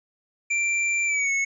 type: tone with pitch glide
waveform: square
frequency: 2356 to 2198 Hz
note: D7 to C#7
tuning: +5 to -15 cents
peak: -22 dBFS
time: 0.5-1.45 s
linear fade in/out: 10 ms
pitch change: -120 cents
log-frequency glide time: 1.06-1.31 s
effects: resampled to 22050 Hz

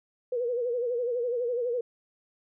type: tone with vibrato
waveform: sine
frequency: 484 Hz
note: B4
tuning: 35 cents flat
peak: -26 dBFS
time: 0.32-1.81 s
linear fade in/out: 5 ms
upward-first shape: sine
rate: 12 Hz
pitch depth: 78 cents each way
effects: none

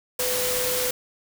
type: tone in noise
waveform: sine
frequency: 501 Hz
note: B4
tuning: 25 cents sharp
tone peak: -27 dBFS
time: 0.19-0.91 s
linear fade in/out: 5 ms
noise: white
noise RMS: -26 dBFS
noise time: 0.19-0.91 s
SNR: -4 dB
effects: none

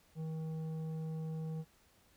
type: tone with tanh clipping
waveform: sine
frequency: 159.2 Hz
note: D#3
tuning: 40 cents sharp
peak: -39 dBFS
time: 0.15-1.65 s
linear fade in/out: 50 ms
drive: 9 dB
effects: pink hiss -68 dBFS RMS until 2.16 s

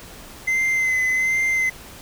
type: tone with vibrato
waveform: triangle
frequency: 2058 Hz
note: C7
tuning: 29 cents flat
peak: -16 dBFS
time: 0.47-1.7 s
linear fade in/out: 10 ms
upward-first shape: sine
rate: 1.3 Hz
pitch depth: 27 cents each way
effects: pink hiss -41 dBFS RMS until 2.01 s

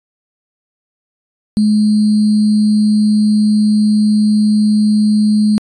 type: tone with sample-and-hold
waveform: sine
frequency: 211.9 Hz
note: G#3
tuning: 35 cents sharp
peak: -8 dBFS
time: 1.57-5.58 s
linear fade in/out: 0 ms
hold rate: 4410 Hz
effects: resampled to 22050 Hz

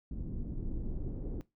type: noise with low-pass filter sweep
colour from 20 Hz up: brown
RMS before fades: -37 dBFS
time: 0.11-1.41 s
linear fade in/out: 0 ms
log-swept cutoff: 250 to 390 Hz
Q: 1.7
effects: noise-tail reverb RT60 0.2 s tail -19 dB re dry

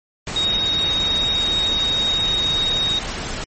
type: tone in noise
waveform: sine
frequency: 3756 Hz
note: A#7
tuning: 12 cents sharp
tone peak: -17 dBFS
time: 0.36-2.99 s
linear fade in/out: 2 ms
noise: pink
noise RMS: -27 dBFS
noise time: 0.27-3.44 s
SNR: +7 dB
effects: MP3 32 kbps

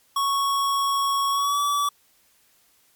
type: tone with pitch glide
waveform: square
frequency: 1108.7 to 1149.1 Hz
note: C#6 to D6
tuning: 0 to -38 cents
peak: -21 dBFS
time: 0.16-1.89 s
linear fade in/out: 5 ms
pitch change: +62 cents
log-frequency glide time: 1.3-1.6 s
effects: white hiss -61 dBFS RMS until 2.95 s + MP3 96 kbps

